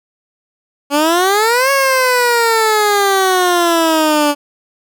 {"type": "exponential two-way sweep", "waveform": "15% pulse", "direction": "up then down", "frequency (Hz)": [280, 554.4, 288], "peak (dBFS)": -4, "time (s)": [0.9, 4.35], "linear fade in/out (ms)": 50, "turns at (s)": 1.71, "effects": []}